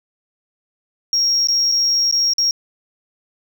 sine tone with dropouts, 5588 Hz, F8, in tune, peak -12 dBFS, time 1.13-2.51 s, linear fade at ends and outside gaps 1 ms, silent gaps 1.472-1.485 / 1.717-1.721 / 2.112-2.125 / 2.335-2.382 s, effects tanh soft clip ceiling -11 dBFS

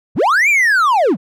triangle linear two-way sweep, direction up then down, 60.5 to 2433 to 138.1 Hz, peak -8 dBFS, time 0.15-1.17 s, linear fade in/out 50 ms, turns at 0.49 s, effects none

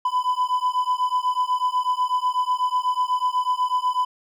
triangle beating tone pair, 998 / 1006.1 Hz, B5 / B5, +18 / +32 cents, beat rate 8.1 Hz, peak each -21 dBFS, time 0.05-4.05 s, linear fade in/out 5 ms, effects none

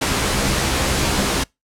pink noise with comb filter, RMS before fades -19 dBFS, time 0.01-1.44 s, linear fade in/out 10 ms, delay 15 ms, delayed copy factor +0.55, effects noise-tail reverb RT60 0.2 s tail -26 dB re dry + low-pass 10000 Hz 12 dB/octave

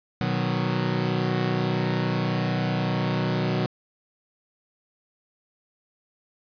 sawtooth chord, B major, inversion none, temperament equal with one note detuned, 123.47 / 154.31 / 185 Hz, B2 / D#3 / F#3, 0 / -14 / 0 cents, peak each -23 / -24 / -23 dBFS, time 0.21-3.66 s, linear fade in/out 0 ms, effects resampled to 11025 Hz + 9-bit

